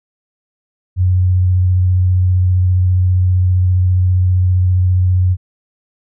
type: tone with vibrato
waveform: sine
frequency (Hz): 91.4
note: F#2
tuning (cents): -21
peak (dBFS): -9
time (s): 0.96-5.37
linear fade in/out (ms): 50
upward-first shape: sine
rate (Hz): 15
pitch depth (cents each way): 16
effects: none